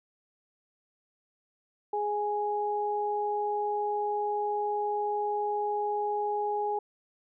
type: tone pair together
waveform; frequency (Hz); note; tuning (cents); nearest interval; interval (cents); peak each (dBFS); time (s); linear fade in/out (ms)
sine; 416.3 / 830.6; G#4 / G#5; +4 / 0; octave; 1196; -31 / -29; 1.93-6.79; 5
effects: none